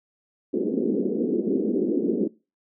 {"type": "band-pass noise", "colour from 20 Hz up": "white", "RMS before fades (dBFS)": -24, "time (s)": [0.53, 2.28], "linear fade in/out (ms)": 10, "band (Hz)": [200, 430], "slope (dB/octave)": 48, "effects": ["noise-tail reverb RT60 0.3 s tail -22 dB re dry"]}